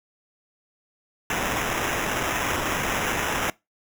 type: noise with sample-and-hold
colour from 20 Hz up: blue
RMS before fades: -26 dBFS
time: 1.3-3.5 s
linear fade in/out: 2 ms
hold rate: 4410 Hz
effects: noise-tail reverb RT60 0.2 s tail -22 dB re dry